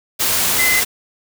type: tone in noise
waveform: sine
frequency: 2043 Hz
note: C7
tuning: 42 cents flat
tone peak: -15 dBFS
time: 0.58-0.81 s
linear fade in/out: 20 ms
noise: white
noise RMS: -17 dBFS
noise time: 0.19-0.85 s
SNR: -1 dB
effects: none